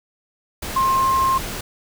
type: tone in noise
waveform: sine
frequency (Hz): 1060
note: C6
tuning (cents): +22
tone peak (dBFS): -15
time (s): 0.76-1.38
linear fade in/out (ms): 5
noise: pink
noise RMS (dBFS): -29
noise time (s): 0.62-1.61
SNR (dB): +11
effects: none